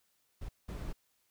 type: noise bursts at uneven times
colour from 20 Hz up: brown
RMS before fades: -40 dBFS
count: 2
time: 0.41-0.49 / 0.68-0.93 s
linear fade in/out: 10 ms
effects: white hiss -75 dBFS RMS until 1.3 s